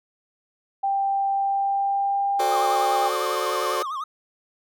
sine tone with pitch glide, 788 to 799.5 Hz, G5 to G5, +9 to +34 cents, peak -20 dBFS, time 0.83-3.09 s, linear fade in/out 10 ms, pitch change +25 cents, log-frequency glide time 1.31-2.51 s
sawtooth chord, D dominant seventh, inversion first, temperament just, 367.1 / 440.5 / 528.6 / 587.3 Hz, F#4 / A4 / C5 / D5, -14 / +2 / +18 / 0 cents, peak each -26 dBFS, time 2.39-3.83 s, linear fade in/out 10 ms
triangle tone with vibrato, 1154 Hz, D6, 31 cents flat, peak -25 dBFS, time 2.51-4.04 s, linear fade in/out 5 ms, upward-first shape sine, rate 10 Hz, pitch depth 160 cents each way
effects none

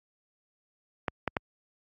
clicks, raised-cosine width 0.5 ms, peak -12 dBFS, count 3, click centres 1.082 / 1.277 / 1.368 s, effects high-pass 60 Hz 12 dB/octave + AAC 48 kbps

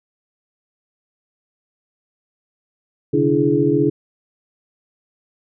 sine tone cluster, 132.2 / 146.8 / 292.6 / 334.8 / 421.1 Hz, C3 / D3 / D4 / E4 / G#4, +18 / 0 / -6 / +27 / +24 cents, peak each -25 / -23 / -18 / -19 / -18 dBFS, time 3.13-3.9 s, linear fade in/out 10 ms, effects none

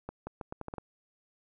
accelerating click train, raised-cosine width 1 ms, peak -24 dBFS, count 8, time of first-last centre 0.09-0.783 s, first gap 180 ms, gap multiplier 0.79, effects none

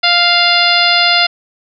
harmonic tone, 698.5 Hz, F5, in tune, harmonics 1 / 2 / 3 / 4 / 5 / 6 / 7, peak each -16 / -16 / -16 / -16 / -16 / -16 / -16 dBFS, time 0.03-1.27 s, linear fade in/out 10 ms, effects none

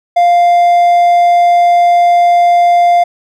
triangle tone, 698.5 Hz, F5, in tune, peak -3 dBFS, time 0.16-3.04 s, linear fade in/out 10 ms, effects none

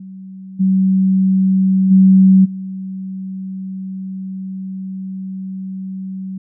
sine tone with level steps, 189.8 Hz, F#3, 44 cents sharp, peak -30 / -10 / -5 / -23 dBFS, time 0-6.38 s, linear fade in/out 5 ms, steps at 0.59 / 1.9 / 2.44 s, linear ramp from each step 20 ms, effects none

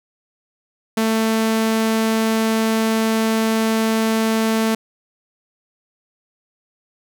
sawtooth tone, 222.3 Hz, A3, 18 cents sharp, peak -12 dBFS, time 0.97-4.75 s, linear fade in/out 5 ms, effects none

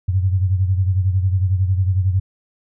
sine beating tone pair, 92.5 / 103.5 Hz, F#2 / G#2, 0 / -5 cents, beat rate 11 Hz, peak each -15 / -22 dBFS, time 0.08-2.2 s, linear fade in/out 10 ms, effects none

